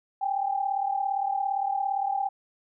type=tone pair together; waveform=sine; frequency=784 / 821.5 Hz; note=G5 / G#5; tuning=0 / -19 cents; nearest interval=minor second; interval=81 cents; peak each=-26 / -30 dBFS; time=0.21-2.29 s; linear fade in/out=10 ms; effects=none